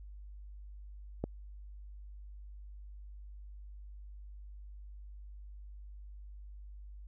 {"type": "click", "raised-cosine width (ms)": 2, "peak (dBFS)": -20, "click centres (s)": 1.24, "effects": ["added 50 Hz sine -46 dBFS peak until 7.07 s"]}